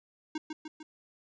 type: tone with echo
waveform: square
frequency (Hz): 311.1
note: D#4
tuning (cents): 0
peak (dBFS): -32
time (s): 0.35-0.38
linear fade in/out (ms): 5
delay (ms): 150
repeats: 3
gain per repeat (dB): -4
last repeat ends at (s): 0.83
effects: resampled to 16000 Hz + 11-bit